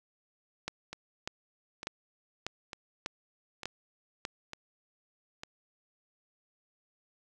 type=two click trains; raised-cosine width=0.2 ms; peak=-17 / -23 dBFS; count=7 / 6; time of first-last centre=0.68-4.251 / 0.93-5.435 s; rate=1.68 / 1.11 Hz; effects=none